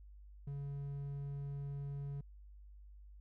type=tone; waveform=triangle; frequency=140.7 Hz; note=C#3; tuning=26 cents sharp; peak=-38 dBFS; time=0.47-2.21 s; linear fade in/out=5 ms; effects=added 50 Hz sine -53 dBFS peak until 3.2 s